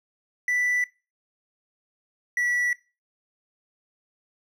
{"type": "tone pair in turn", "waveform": "triangle", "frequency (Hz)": [1975.5, 1949.4], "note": ["B6", "B6"], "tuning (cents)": [0, -23], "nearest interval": "unison", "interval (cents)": 23, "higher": "first", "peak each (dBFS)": -20, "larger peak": "neither", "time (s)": [[0.48, 0.84], [2.37, 2.73]], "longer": "neither", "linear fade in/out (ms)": 2, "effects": ["noise-tail reverb RT60 0.3 s tail -21 dB re dry"]}